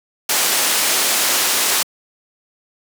white low-pass noise, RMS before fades -17 dBFS, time 0.29-1.83 s, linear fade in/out 5 ms, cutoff 11000 Hz, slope 12 dB/octave, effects high-pass 300 Hz 12 dB/octave

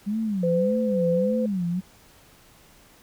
sine tone with vibrato, 196 Hz, G3, in tune, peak -23 dBFS, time 0.06-1.81 s, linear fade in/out 20 ms, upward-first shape sine, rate 1.7 Hz, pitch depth 230 cents each way
sine tone with tremolo, 509 Hz, C5, 48 cents flat, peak -20 dBFS, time 0.43-1.46 s, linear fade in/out 5 ms, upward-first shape sine, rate 1.8 Hz, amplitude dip 40%
effects pink hiss -54 dBFS RMS until 3.02 s

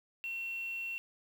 sine tone with quantisation, 2720 Hz, F7, 46 cents flat, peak -36 dBFS, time 0.24-0.98 s, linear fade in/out 0 ms, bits 9, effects none

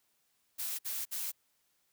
blue noise bursts, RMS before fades -37 dBFS, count 3, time 0.58-1.32 s, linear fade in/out 20 ms, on 210 ms, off 55 ms, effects white hiss -75 dBFS RMS until 1.92 s

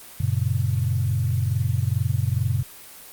sine chord, F# major, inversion none, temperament equal with one note detuned, 93.95 / 116.54 / 138.59 Hz, F#2 / A#2 / C#3, +27 / 0 / 0 cents, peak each -24 / -23 / -26 dBFS, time 0.2-2.63 s, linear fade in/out 5 ms, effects white hiss -43 dBFS RMS until 3.12 s + Opus 24 kbps

